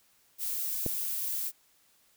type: noise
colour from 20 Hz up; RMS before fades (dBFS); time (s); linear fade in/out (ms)
violet; -33; 0.38-1.52; 50
type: click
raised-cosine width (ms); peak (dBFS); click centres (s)
2; -18; 0.863
effects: white hiss -66 dBFS RMS until 2.16 s